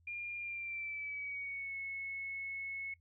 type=tone with pitch glide; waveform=sine; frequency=2406 to 2194 Hz; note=D7 to C#7; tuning=+41 to -18 cents; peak=-39 dBFS; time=0.07-2.94 s; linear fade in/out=5 ms; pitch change=-159 cents; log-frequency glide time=0.39-1.76 s; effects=noise-tail reverb RT60 0.1 s tail -23 dB re dry + added 84 Hz sine -66 dBFS peak until 3 s